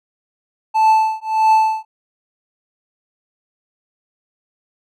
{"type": "tone with tremolo", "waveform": "triangle", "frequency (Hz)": 877, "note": "A5", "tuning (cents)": -6, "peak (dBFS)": -6, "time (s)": [0.74, 1.85], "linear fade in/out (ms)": 20, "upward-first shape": "triangle", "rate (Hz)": 1.6, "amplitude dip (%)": 100, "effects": []}